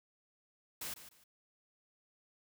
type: noise with echo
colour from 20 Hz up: white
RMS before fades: -42 dBFS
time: 0.81-0.94 s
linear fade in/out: 5 ms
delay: 150 ms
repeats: 2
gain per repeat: -12 dB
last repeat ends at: 1.24 s
effects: none